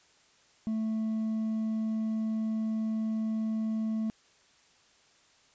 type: tone with hard clipping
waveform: sine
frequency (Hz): 220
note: A3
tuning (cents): 0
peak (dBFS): -29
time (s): 0.67-4.1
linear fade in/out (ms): 0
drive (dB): 2
effects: white hiss -63 dBFS RMS until 5.54 s + resampled to 16000 Hz